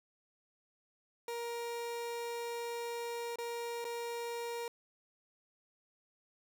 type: tone with dropouts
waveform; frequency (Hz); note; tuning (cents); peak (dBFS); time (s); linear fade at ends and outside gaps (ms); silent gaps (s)
30% pulse; 470.6; A#4; +16; -35; 1.28-4.68; 2; 3.358-3.385 / 3.844-3.85
effects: none